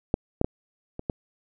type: clicks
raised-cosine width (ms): 2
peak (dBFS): -7 / -7 / -10 / -20 / -13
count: 5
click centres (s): 0.141 / 0.414 / 0.445 / 0.994 / 1.098
effects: none